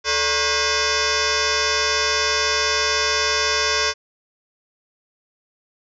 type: tone with frequency modulation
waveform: sine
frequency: 1967 Hz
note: B6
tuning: 7 cents flat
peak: -17 dBFS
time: 0.04-3.94 s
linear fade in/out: 50 ms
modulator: 510 Hz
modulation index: 7.9
effects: none